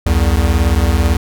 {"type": "beating tone pair", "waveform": "square", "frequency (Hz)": [65.5, 83.5], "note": ["C2", "E2"], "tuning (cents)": [2, 23], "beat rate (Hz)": 18, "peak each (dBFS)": -14, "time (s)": [0.06, 1.17], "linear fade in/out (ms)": 5, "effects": []}